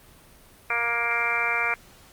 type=harmonic tone; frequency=235 Hz; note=A#3; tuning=14 cents sharp; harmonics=2 / 3 / 4 / 5 / 6 / 7 / 8 / 9 / 10; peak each=-37 / -34 / -34 / -32 / -29 / -33 / -37 / -29 / -26 dBFS; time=0.7-1.74 s; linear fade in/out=2 ms; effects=pink hiss -52 dBFS RMS until 2.12 s + Opus 32 kbps